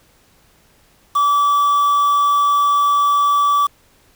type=tone with quantisation; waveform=triangle; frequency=1153 Hz; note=D6; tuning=32 cents flat; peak=-10 dBFS; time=1.15-3.67 s; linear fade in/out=10 ms; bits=5; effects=pink hiss -54 dBFS RMS until 4.15 s